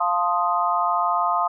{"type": "chord", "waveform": "sine", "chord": "F dominant seventh", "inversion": "none", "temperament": "equal", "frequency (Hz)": [698.5, 880, 1046.5, 1244.5], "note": ["F5", "A5", "C6", "Eb6"], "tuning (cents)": [0, 0, 0, 0], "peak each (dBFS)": [-24, -26, -24, -23], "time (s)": [0, 1.48], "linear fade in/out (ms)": 10, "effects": []}